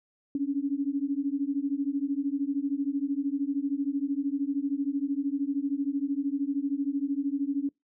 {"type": "beating tone pair", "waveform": "sine", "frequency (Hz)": [274.1, 287.1], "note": ["C#4", "D4"], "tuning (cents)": [-19, -39], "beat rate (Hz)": 13, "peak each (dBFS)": -29, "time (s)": [0.35, 7.69], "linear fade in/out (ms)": 2, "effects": ["noise-tail reverb RT60 0.2 s tail -25 dB re dry"]}